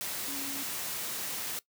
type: tone in noise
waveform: sine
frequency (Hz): 277.2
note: C#4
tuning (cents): 0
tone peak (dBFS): -41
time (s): 0.28-0.63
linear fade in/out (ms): 0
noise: white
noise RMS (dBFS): -36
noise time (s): 0.01-1.59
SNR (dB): -8
effects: noise-tail reverb RT60 0.1 s tail -19 dB re dry + high-pass 100 Hz 12 dB/octave